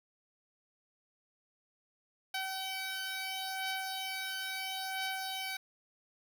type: beating tone pair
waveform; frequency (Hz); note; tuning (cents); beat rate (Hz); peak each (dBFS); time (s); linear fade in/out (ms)
10% pulse; 763 / 763.74; G5 / G5; -47 / -45; 0.74; -34 / -29; 2.34-5.57; 5
effects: none